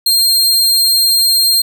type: tone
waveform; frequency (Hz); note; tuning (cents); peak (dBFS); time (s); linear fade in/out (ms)
sawtooth; 4197; C8; +5; -6; 0.06-1.62; 5
effects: none